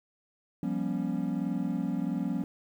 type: chord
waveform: triangle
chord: G half-diminished seventh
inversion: third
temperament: equal with one note detuned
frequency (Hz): 174.61 / 196 / 239.1 / 277.2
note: F3 / G3 / Bb3 / Db4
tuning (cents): 0 / 0 / +44 / 0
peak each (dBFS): -32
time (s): 0.63-2.44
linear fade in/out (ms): 2
effects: 10-bit